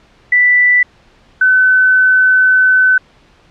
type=tone pair in turn; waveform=sine; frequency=1975.5 / 1514.2 Hz; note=B6 / F#6; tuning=0 / +40 cents; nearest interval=perfect fourth; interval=460 cents; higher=first; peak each=-6 dBFS; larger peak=neither; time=0.32-0.83 / 1.41-2.98 s; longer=second; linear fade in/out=5 ms; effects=pink hiss -48 dBFS RMS until 3.5 s + low-pass 4000 Hz 12 dB/octave